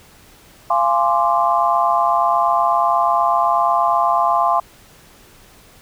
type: chord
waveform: sine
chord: D half-diminished seventh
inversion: first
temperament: equal with one note detuned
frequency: 689.2 / 830.6 / 1046.5 / 1174.7 Hz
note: F5 / Ab5 / C6 / D6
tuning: -23 / 0 / 0 / 0 cents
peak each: -18 / -20 / -17 / -21 dBFS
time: 0.7-4.6 s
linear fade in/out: 5 ms
effects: pink hiss -47 dBFS RMS until 5.81 s